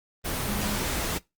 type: tone in noise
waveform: sine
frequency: 207.7 Hz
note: G#3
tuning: in tune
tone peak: -31 dBFS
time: 0.46-0.78 s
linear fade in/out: 20 ms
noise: pink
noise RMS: -29 dBFS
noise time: 0.24-1.19 s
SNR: -5 dB
effects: noise-tail reverb RT60 0.2 s tail -22 dB re dry + Opus 24 kbps

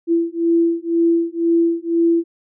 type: beating tone pair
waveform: sine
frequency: 334.6 / 336.6 Hz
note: E4 / E4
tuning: +26 / +36 cents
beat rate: 2 Hz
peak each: -17 dBFS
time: 0.07-2.24 s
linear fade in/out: 50 ms
effects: none

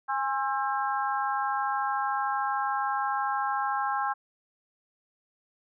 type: harmonic tone with a mistuned harmonic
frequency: 266.9 Hz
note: C4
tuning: 35 cents sharp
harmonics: 3 / 4 / 5 / 6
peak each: -29 / -31 / -33 / -35 dBFS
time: 0.08-4.14 s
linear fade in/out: 20 ms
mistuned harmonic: 3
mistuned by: +44 cents
effects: none

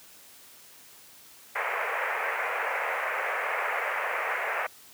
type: band-pass noise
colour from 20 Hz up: white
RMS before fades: -30 dBFS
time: 1.55-4.67 s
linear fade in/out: 10 ms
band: 460 to 2300 Hz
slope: 48 dB/octave
effects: white hiss -52 dBFS RMS until 4.93 s + high-pass 80 Hz 12 dB/octave

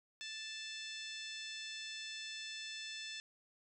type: harmonic tone with a mistuned harmonic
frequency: 880 Hz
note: A5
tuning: in tune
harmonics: 2 / 3 / 4 / 5 / 6 / 7 / 8 / 9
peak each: -51 / -50 / -48 / -55 / -51 / -58 / -60 / -59 dBFS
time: 0.21-3.2 s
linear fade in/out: 0 ms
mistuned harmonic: 5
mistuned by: -43 cents
effects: none

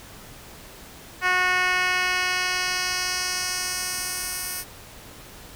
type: tone with band-pass filter sweep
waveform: 10% pulse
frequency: 365.2 Hz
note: F#4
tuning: 23 cents flat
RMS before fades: -25 dBFS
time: 1.21-4.65 s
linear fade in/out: 50 ms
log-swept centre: 1800 to 12000 Hz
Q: 1.1
effects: pink hiss -44 dBFS RMS until 5.55 s

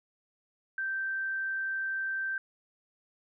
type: tone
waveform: sine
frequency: 1562 Hz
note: G6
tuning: 7 cents flat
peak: -30 dBFS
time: 0.78-2.38 s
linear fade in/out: 2 ms
effects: none

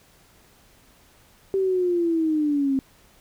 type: linear sweep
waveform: sine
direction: down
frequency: 390 to 264.4 Hz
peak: -19 dBFS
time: 1.54-2.79 s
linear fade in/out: 0 ms
effects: pink hiss -56 dBFS RMS until 3.2 s

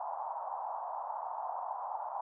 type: band-pass noise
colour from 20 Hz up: white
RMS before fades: -39 dBFS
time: 0-2.21 s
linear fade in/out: 5 ms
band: 710 to 970 Hz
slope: 48 dB/octave
effects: none

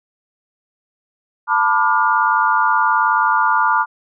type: chord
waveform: sine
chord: B half-diminished seventh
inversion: third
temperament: just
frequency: 889 / 987.8 / 1185.3 / 1422.4 Hz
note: A5 / B5 / D6 / F6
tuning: +18 / 0 / +16 / +31 cents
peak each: -18 dBFS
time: 1.47-3.86 s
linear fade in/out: 50 ms
effects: none

